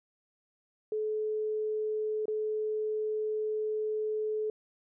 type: tone with dropouts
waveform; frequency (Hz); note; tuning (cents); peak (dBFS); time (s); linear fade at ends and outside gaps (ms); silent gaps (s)
sine; 430; A4; -40; -29; 0.92-4.5; 2; 2.256-2.281
effects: none